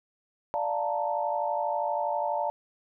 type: chord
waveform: sine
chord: Bb major seventh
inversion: first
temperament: equal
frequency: 587.3 / 698.5 / 880 / 932.3 Hz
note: D5 / F5 / A5 / Bb5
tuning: 0 / 0 / 0 / 0 cents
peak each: -31 / -32 / -30 / -35 dBFS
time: 0.54-2.5 s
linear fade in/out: 0 ms
effects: none